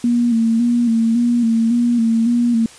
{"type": "tone with vibrato", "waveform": "sine", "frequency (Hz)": 233.1, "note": "A#3", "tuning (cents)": 0, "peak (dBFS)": -12, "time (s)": [0.04, 2.66], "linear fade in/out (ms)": 2, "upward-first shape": "square", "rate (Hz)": 1.8, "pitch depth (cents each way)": 44, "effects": ["white hiss -41 dBFS RMS until 2.78 s", "resampled to 22050 Hz"]}